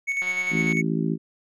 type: tone with tremolo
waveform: triangle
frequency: 2217 Hz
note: C#7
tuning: in tune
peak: -20 dBFS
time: 0.07-0.82 s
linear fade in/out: 20 ms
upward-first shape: square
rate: 10 Hz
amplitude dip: 45%
type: click train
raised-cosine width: 0.3 ms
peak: -22 dBFS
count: 93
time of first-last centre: 0.22-0.725 s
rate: 182 Hz
type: harmonic tone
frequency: 55 Hz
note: A1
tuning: in tune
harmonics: 3 / 4 / 5 / 6 / 7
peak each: -25 / -27 / -29 / -31 / -32 dBFS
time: 0.5-1.18 s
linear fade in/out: 50 ms
effects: resampled to 24000 Hz